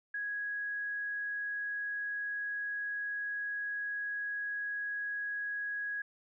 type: tone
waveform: sine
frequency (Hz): 1661.2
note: G#6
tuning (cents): 0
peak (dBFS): -34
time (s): 0.14-6.02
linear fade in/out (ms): 5
effects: none